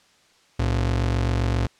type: ring-modulated tone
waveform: 45% pulse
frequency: 87.31 Hz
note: F2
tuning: in tune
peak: -17 dBFS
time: 0.59-1.67 s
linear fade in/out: 5 ms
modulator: 23.8 Hz
effects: white hiss -58 dBFS RMS until 1.79 s + low-pass 6000 Hz 12 dB/octave